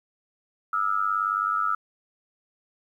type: tone with amplitude modulation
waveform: sine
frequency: 1305 Hz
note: E6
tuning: 18 cents flat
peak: -18 dBFS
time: 0.73-1.75 s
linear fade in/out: 5 ms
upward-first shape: sine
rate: 98.8 Hz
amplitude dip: 95%
effects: 10-bit